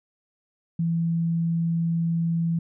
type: tone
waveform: sine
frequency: 166.8 Hz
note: E3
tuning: 21 cents sharp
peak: -21 dBFS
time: 0.79-2.59 s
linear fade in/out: 5 ms
effects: none